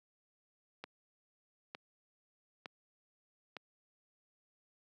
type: click train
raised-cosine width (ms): 0.3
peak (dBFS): -27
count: 4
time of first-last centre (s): 0.84-3.567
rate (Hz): 1.1
effects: high-pass 200 Hz 12 dB/octave